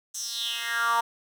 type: tone with high-pass filter sweep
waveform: 10% pulse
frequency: 233.1 Hz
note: A#3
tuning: in tune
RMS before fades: -28 dBFS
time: 0.14-1.01 s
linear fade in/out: 10 ms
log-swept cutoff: 6900 to 910 Hz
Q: 4.7
effects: none